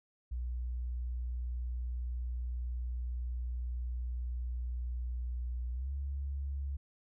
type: tone with pitch glide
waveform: sine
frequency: 60.9 to 69.15 Hz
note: B1 to C#2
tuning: -24 to -4 cents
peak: -34 dBFS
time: 0.31-6.77 s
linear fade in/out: 10 ms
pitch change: +220 cents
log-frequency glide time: 5.73-5.92 s
effects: none